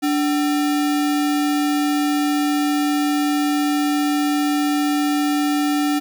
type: tone with sample-and-hold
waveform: sine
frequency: 292.4 Hz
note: D4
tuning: 7 cents flat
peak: -16 dBFS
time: 0.02-6 s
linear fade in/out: 20 ms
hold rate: 1050 Hz
effects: none